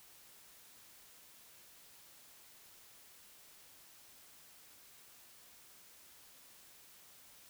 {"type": "silence", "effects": ["white hiss -60 dBFS RMS until 7.49 s"]}